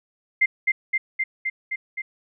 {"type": "tone with echo", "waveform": "sine", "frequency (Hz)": 2093, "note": "C7", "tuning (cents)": 0, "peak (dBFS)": -14, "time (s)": [0.41, 0.46], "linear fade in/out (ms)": 10, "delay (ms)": 260, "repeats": 6, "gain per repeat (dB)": -2, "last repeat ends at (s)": 2.02, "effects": []}